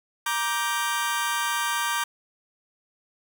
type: chord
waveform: sawtooth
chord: G minor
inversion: first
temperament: just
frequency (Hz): 940.8 / 1176 / 1568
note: Bb5 / D6 / G6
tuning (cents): +16 / +2 / 0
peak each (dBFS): -25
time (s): 0.26-2.04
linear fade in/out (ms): 5
effects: none